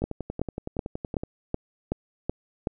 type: two click trains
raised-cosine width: 2 ms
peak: -18 / -12 dBFS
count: 14 / 8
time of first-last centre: 0.02-1.235 / 0.04-2.672 s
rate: 10.7 / 2.66 Hz
effects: none